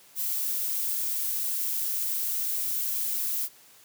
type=noise; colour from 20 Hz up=violet; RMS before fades=-29 dBFS; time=0.15-3.49 s; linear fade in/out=50 ms; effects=white hiss -55 dBFS RMS until 3.84 s + high-pass 100 Hz 12 dB/octave